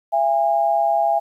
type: tone pair together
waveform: sine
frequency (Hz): 674 / 814.6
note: E5 / G#5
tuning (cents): +38 / -34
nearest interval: minor third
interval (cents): 328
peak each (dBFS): -18 / -18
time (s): 0.12-1.2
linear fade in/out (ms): 20
effects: 9-bit

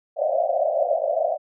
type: band-pass noise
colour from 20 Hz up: white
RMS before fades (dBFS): -22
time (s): 0.16-1.38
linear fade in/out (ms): 50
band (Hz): 550 to 700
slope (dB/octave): 96
effects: none

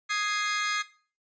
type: chord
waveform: sawtooth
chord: Ab major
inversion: second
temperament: equal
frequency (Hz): 1244.5 / 1661.2 / 2093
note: Eb6 / Ab6 / C7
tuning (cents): 0 / 0 / 0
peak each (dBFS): -27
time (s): 0.09-0.83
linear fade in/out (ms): 20
effects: noise-tail reverb RT60 0.4 s tail -17 dB re dry + resampled to 16000 Hz

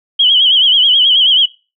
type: tone with vibrato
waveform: sine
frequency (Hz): 3120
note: G7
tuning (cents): -9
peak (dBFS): -6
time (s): 0.19-1.46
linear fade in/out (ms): 10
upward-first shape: sine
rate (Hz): 9.3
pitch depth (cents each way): 100
effects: noise-tail reverb RT60 0.3 s tail -21 dB re dry

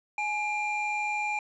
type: tone pair together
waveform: triangle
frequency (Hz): 840 / 2387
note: G#5 / D7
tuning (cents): +19 / +28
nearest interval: octave + tritone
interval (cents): 1809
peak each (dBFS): -28 / -28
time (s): 0.18-1.39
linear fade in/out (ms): 2
effects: tanh soft clip ceiling -19 dBFS + resampled to 24000 Hz

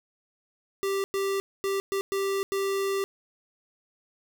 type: tone bursts at uneven times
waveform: square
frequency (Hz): 392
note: G4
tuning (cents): 0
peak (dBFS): -26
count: 6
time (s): 0.83-1.04 / 1.14-1.4 / 1.64-1.8 / 1.92-2.01 / 2.12-2.43 / 2.52-3.04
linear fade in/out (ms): 0
effects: none

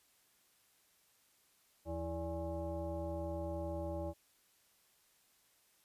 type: tone with frequency modulation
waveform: sine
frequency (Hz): 329.6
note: E4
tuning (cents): 0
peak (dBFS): -37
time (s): 1.85-4.14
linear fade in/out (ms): 50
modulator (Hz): 250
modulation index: 1.6
effects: white hiss -71 dBFS RMS until 5.84 s + resampled to 32000 Hz

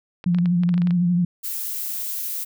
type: clicks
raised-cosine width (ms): 0.3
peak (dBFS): -20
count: 11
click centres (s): 0.241 / 0.347 / 0.386 / 0.458 / 0.635 / 0.691 / 0.741 / 0.779 / 0.819 / 0.872 / 0.908
type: tone with vibrato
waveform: sine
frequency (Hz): 175.7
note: F3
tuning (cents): +11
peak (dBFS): -16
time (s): 0.26-1.25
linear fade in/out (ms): 5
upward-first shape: triangle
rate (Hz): 12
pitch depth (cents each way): 53
type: noise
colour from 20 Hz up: violet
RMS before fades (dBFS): -28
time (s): 1.43-2.45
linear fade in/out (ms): 20
effects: none

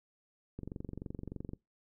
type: click train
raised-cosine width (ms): 3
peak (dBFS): -28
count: 23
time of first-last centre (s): 0.59-1.534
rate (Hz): 23.3
effects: noise-tail reverb RT60 0.2 s tail -23 dB re dry

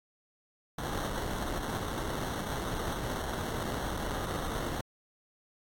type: noise with sample-and-hold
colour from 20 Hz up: pink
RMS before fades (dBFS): -35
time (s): 0.78-4.81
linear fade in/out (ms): 5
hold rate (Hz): 2450
effects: AAC 64 kbps

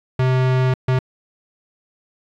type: tone bursts at uneven times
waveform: square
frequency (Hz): 129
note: C3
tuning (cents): -24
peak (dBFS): -15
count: 2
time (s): 0.19-0.74 / 0.88-0.99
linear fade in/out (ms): 5
effects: low-pass 3000 Hz 12 dB/octave + 9-bit

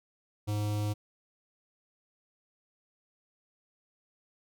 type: tone with notch filter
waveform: square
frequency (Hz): 104.7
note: G#2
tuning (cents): +15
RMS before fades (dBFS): -31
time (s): 0.47-0.94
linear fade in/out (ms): 20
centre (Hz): 1700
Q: 1.2
effects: none

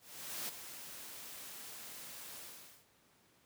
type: noise with ADSR envelope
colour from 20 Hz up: white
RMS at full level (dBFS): -40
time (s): 0-2.86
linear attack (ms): 490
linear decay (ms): 4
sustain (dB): -9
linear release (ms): 470
effects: pink hiss -69 dBFS RMS until 3.45 s + high-pass 100 Hz 12 dB/octave

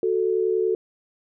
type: tone pair together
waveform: sine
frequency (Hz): 369.9 / 440.5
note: F#4 / A4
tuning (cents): 0 / +2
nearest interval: minor third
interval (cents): 302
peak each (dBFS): -22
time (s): 0.03-0.75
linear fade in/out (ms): 2
effects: none

